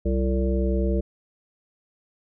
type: harmonic tone with a mistuned harmonic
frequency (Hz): 64.2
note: C2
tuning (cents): -32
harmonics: 1 / 3 / 5 / 7 / 9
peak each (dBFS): -22 / -27 / -29 / -30 / -32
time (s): 0.05-1.01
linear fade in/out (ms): 10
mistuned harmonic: 5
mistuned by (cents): +95
effects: none